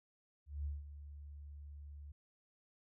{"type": "tone with ADSR envelope", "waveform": "sine", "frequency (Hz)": 72.5, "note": "D2", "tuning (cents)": -22, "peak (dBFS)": -36, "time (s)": [0.46, 2.12], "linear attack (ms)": 190, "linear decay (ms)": 180, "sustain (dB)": -12, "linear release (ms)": 5, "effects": []}